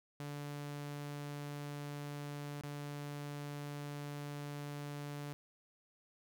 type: tone with dropouts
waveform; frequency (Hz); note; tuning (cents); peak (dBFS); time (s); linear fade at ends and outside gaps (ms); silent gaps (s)
sawtooth; 145.1; D3; -21; -38; 0.2-5.33; 0; 2.611-2.636
effects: none

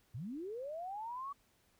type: linear sweep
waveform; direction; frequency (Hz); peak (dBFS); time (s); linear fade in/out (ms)
sine; up; 98 to 1149; -40; 0.14-1.33; 10
effects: pink hiss -72 dBFS RMS until 1.79 s

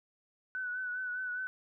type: tone with vibrato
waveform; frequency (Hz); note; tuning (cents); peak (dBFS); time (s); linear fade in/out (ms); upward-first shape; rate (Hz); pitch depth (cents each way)
sine; 1493; F#6; +15; -34; 0.55-1.47; 0; sine; 4.9; 35
effects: none

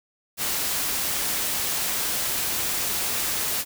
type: noise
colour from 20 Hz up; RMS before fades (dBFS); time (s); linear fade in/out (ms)
white; -26; 0.37-3.65; 50
effects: none

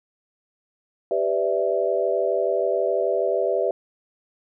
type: chord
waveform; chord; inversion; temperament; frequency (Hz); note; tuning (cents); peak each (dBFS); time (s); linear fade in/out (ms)
sine; E minor seventh; first; equal with one note detuned; 392 / 500.5 / 587.3 / 659.3; G4 / B4 / D5 / E5; 0 / +23 / 0 / 0; -25; 1.11-3.71; 2
effects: none

